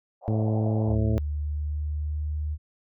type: band-pass noise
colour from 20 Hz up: white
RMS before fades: -39 dBFS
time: 0.21-0.97 s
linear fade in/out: 50 ms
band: 570 to 760 Hz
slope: 48 dB/octave
type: harmonic tone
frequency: 109 Hz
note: A2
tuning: 16 cents flat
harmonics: 1 / 2 / 3 / 4 / 5 / 6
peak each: -23 / -29 / -33 / -35 / -37 / -39 dBFS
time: 0.28-1.18 s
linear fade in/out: 0 ms
type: tone with pitch glide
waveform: sine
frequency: 73.9 to 75.58 Hz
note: D2 to D#2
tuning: +11 to -50 cents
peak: -26 dBFS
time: 0.86-2.58 s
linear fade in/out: 50 ms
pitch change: +39 cents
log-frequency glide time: 1.19-2.4 s
effects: none